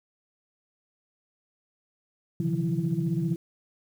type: tone cluster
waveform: sine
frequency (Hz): 129.1 / 142.3 / 162.9 / 178.1 / 332.5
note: C3 / C#3 / E3 / F3 / E4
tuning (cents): -23 / +46 / -20 / +34 / +15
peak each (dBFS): -35 / -32 / -27 / -30 / -33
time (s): 2.4-3.36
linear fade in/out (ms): 2
effects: tanh soft clip ceiling -14 dBFS + 9-bit